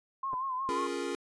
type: tone with vibrato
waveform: sine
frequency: 1046.5 Hz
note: C6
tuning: in tune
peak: -31 dBFS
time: 0.23-0.87 s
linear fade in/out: 5 ms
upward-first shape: sine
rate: 5.5 Hz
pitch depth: 68 cents each way
type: clicks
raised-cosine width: 1 ms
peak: -30 dBFS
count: 2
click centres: 0.332 / 0.339 s
type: chord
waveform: square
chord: Bb minor seventh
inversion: first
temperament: equal with one note detuned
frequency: 277.2 / 351.7 / 415.3 / 466.2 Hz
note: Db4 / F4 / Ab4 / Bb4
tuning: 0 / +12 / 0 / 0 cents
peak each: -39 / -38 / -39 / -40 dBFS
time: 0.69-1.15 s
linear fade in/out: 0 ms
effects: resampled to 22050 Hz